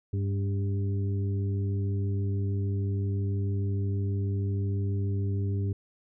harmonic tone with a mistuned harmonic, 99.3 Hz, G2, 23 cents sharp, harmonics 1 / 2 / 3 / 4, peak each -26 / -38 / -40 / -40 dBFS, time 0.13-5.73 s, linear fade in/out 5 ms, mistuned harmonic 3, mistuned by -41 cents, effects none

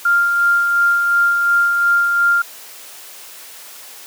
sine tone with tremolo, 1396.9 Hz, F6, in tune, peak -10 dBFS, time 0.05-2.42 s, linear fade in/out 5 ms, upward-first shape sine, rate 2.8 Hz, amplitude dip 35%, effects white hiss -37 dBFS RMS until 4.06 s + high-pass 400 Hz 12 dB/octave

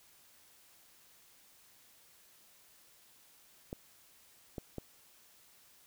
clicks, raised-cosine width 2 ms, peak -26 dBFS, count 3, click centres 3.729 / 4.582 / 4.783 s, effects white hiss -63 dBFS RMS until 5.86 s

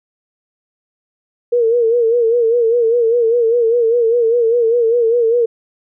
sine tone with vibrato, 466.2 Hz, A#4, in tune, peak -10 dBFS, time 1.52-5.46 s, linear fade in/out 10 ms, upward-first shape sine, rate 5 Hz, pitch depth 75 cents each way, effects none

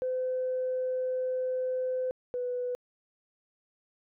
sine tone pair in turn, 511 / 494.7 Hz, C5 / B4, -41 / +3 cents, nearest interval minor second, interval 56 cents, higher first, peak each -27 / -29 dBFS, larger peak first, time 0.02-2.11 / 2.34-2.75 s, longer first, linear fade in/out 0 ms, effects tanh soft clip ceiling -23 dBFS

